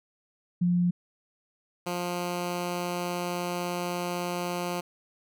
sine / 10% pulse tone pair in turn, 176.4 / 176.4 Hz, F3 / F3, +18 / +18 cents, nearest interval unison, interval 0 cents, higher neither, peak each -21 dBFS, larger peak neither, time 0.61-0.91 / 1.86-4.81 s, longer second, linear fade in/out 10 ms, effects none

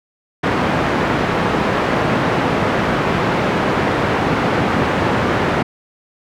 pink band-pass noise, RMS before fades -17 dBFS, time 0.43-5.63 s, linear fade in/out 10 ms, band 130 to 1800 Hz, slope 12 dB/octave, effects none

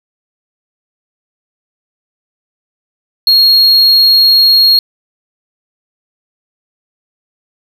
triangle tone, 4282 Hz, C8, 39 cents sharp, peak -3 dBFS, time 3.27-4.79 s, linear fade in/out 2 ms, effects none

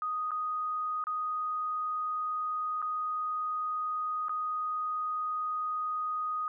sine tone with dropouts, 1244.5 Hz, D#6, in tune, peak -30 dBFS, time 0.02-6.48 s, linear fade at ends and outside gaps 1 ms, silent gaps 0.308-0.316 / 1.04-1.069 / 2.818-2.825 / 4.284-4.294 s, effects none

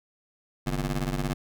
20% pulse ring-modulated tone, 95.6 Hz, G2, 43 cents flat, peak -19 dBFS, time 0.66-1.34 s, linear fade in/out 10 ms, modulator 56.5 Hz, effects none

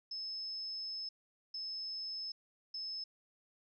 sine tone bursts at uneven times, 5220 Hz, E8, 18 cents flat, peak -39 dBFS, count 3, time 0.11-1.09 / 1.54-2.32 / 2.74-3.04 s, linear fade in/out 5 ms, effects none

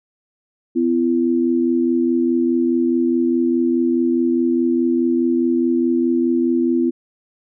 sine tone pair together, 253.3 / 338.1 Hz, B3 / E4, +44 / +44 cents, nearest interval perfect fourth, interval 500 cents, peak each -17 dBFS, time 0.75-6.91 s, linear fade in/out 20 ms, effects none

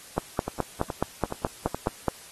two click trains, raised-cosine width 1 ms, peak -16 / -10 dBFS, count 4 / 10, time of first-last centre 0.48-1.746 / 0.18-2.083 s, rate 2.37 / 4.73 Hz, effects white hiss -47 dBFS RMS until 2.31 s + AAC 32 kbps

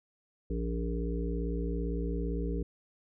harmonic tone, 57.7 Hz, A#1, 17 cents flat, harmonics 1 / 3 / 5 / 7 / 8, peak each -32 / -37 / -39 / -40 / -41 dBFS, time 0.5-2.63 s, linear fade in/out 5 ms, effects none

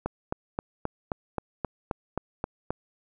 click train, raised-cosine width 1 ms, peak -14 dBFS, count 11, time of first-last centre 0.06-2.706 s, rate 3.78 Hz, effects none

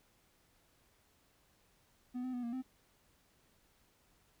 triangle tone with pitch steps, 248.6 / 255.6 / 245.5 / 235.2 / 258.7 Hz, B3 / C4 / B3 / A#3 / C4, +12 / -40 / -10 / +16 / -19 cents, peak -35 dBFS, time 2.14-2.625 s, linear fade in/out 20 ms, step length 97 ms, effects pink hiss -71 dBFS RMS until 4.4 s

